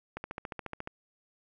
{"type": "click train", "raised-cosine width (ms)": 0.5, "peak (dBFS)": -22, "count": 11, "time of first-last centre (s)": [0.17, 0.874], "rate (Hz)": 14.2, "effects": []}